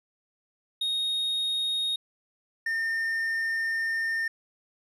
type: tone pair in turn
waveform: triangle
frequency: 3729 / 1813.5 Hz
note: A#7 / A#6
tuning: 0 / -48 cents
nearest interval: octave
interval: 1248 cents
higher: first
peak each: -24 dBFS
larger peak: neither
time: 0.81-1.96 / 2.66-4.28 s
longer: second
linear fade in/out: 5 ms
effects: resampled to 32000 Hz